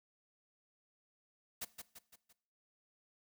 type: noise with echo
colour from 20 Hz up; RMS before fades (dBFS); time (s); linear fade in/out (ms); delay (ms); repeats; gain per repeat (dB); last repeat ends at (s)
white; -41; 1.61-1.65; 10; 170; 4; -6; 2.33
effects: noise-tail reverb RT60 0.6 s tail -19 dB re dry